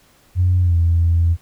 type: tone with pitch glide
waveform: sine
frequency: 90.4 to 84.35 Hz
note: F#2 to E2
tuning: -40 to +40 cents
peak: -11 dBFS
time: 0.35-1.37 s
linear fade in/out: 50 ms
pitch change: -120 cents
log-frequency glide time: 0.61-0.76 s
effects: tanh soft clip ceiling -7 dBFS + pink hiss -54 dBFS RMS until 1.41 s